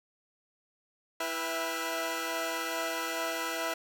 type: tone cluster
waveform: 15% pulse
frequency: 329.3 / 491.7 / 661 / 797 / 1434 Hz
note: E4 / B4 / E5 / G5 / F6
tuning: -2 / -8 / +5 / +28 / +45 cents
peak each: -32 / -32 / -29 / -35 / -35 dBFS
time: 1.2-3.74 s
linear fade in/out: 5 ms
effects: none